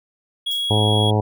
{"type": "tone", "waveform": "triangle", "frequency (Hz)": 3322, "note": "G#7", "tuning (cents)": 0, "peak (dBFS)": -19, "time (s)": [0.46, 1.11], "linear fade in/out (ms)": 10}
{"type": "noise with exponential decay", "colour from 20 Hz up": "violet", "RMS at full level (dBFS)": -33, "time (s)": [0.51, 0.91], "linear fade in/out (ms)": 1, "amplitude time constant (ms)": 86}
{"type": "harmonic tone", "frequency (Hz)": 106.2, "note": "G#2", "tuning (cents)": 39, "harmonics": [1, 2, 3, 4, 5, 6, 7, 8, 9], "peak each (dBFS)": [-17, -25, -27, -24, -27, -30, -27, -29, -31], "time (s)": [0.7, 1.21], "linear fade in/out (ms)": 10}
{"effects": []}